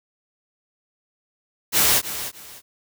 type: noise with echo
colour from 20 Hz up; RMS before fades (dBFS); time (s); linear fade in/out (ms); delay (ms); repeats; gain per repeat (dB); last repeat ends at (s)
white; -17; 1.72-2.02; 50; 300; 2; -12; 2.62
effects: none